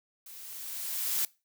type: noise with level ramp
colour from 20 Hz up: blue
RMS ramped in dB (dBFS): -48 to -28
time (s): 0.26-1.25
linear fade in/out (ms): 2
effects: noise-tail reverb RT60 0.3 s tail -23 dB re dry